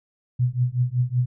sine tone with tremolo, 124.3 Hz, B2, 12 cents sharp, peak -15 dBFS, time 0.39-1.26 s, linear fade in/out 10 ms, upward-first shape triangle, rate 5.3 Hz, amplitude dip 100%, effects none

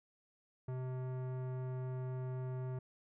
sine tone with tanh clipping, 128.3 Hz, C3, 34 cents flat, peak -40 dBFS, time 0.68-2.79 s, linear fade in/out 5 ms, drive 17 dB, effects none

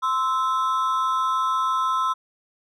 triangle ring-modulated tone, 1174.7 Hz, D6, in tune, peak -15 dBFS, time 0.02-2.14 s, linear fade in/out 20 ms, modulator 137 Hz, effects none

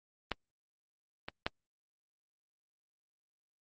clicks, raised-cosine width 0.3 ms, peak -15 / -23 / -14 dBFS, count 3, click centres 0.317 / 1.285 / 1.465 s, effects Opus 32 kbps

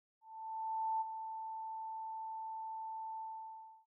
sine tone with ADSR envelope, 886 Hz, A5, 12 cents sharp, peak -32 dBFS, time 0.21-3.86 s, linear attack 800 ms, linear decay 20 ms, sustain -9 dB, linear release 670 ms, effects none

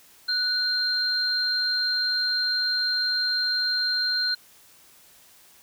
sine tone pair together, 1480 / 4174 Hz, F#6 / C8, 0 / -5 cents, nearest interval octave + tritone, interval 1795 cents, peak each -28 / -23 dBFS, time 0.28-4.35 s, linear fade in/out 10 ms, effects white hiss -54 dBFS RMS until 5.62 s

